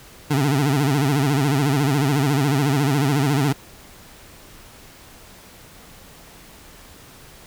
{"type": "tone with vibrato", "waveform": "25% pulse", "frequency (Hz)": 140.4, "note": "C#3", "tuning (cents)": 22, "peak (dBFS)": -13, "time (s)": [0.3, 3.53], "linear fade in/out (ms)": 10, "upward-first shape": "sine", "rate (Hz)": 14, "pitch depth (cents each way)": 130, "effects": ["pink hiss -45 dBFS RMS until 7.46 s"]}